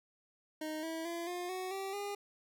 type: tone with pitch steps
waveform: 25% pulse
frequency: 310.7 / 324.8 / 339.6 / 355.1 / 371.2 / 388.1 / 405.7 Hz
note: D#4 / E4 / F4 / F4 / F#4 / G4 / G#4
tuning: -2 / -26 / -48 / +29 / +6 / -17 / -41 cents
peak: -34 dBFS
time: 0.61-2.15 s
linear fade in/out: 5 ms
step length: 220 ms
effects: none